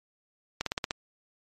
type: slowing click train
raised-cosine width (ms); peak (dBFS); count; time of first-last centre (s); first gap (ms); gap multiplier
0.2; -11; 6; 0.61-0.909; 53; 1.06
effects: MP3 64 kbps